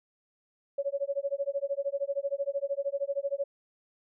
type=tone with tremolo; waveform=sine; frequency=559 Hz; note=C#5; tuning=14 cents sharp; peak=-25 dBFS; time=0.78-3.44 s; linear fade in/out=5 ms; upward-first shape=sine; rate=13 Hz; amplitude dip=100%; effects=none